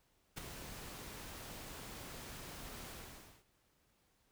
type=noise with ADSR envelope; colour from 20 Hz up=pink; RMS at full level=-41 dBFS; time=0.36-3.45 s; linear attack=21 ms; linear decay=6 ms; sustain=-8 dB; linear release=550 ms; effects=pink hiss -75 dBFS RMS until 4.31 s